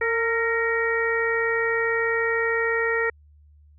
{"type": "harmonic tone with a mistuned harmonic", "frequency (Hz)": 456.9, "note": "A#4", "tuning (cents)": -35, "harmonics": [1, 2, 3, 4, 5], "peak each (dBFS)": [-24, -34, -30, -24, -33], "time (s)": [0.01, 3.1], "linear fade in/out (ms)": 5, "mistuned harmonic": 4, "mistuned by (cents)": 43, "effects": ["added 74 Hz sine -50 dBFS peak until 3.78 s"]}